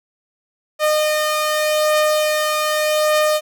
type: beating tone pair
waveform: sawtooth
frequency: 610 / 610.84 Hz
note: D#5 / D#5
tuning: -34 / -32 cents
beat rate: 0.84 Hz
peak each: -20 / -12 dBFS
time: 0.79-3.41 s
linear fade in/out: 50 ms
effects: none